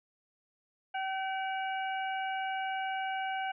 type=harmonic tone with a mistuned harmonic; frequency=766 Hz; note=G5; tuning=40 cents flat; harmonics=1 / 2 / 3 / 4; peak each=-33 / -39 / -43 / -45 dBFS; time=0.94-3.52 s; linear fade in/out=10 ms; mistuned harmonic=4; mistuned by=-110 cents; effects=none